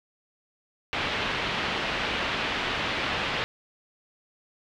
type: low-pass noise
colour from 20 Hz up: white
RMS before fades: -29 dBFS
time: 0.93-3.44 s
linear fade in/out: 0 ms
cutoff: 3300 Hz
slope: 24 dB/octave
effects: none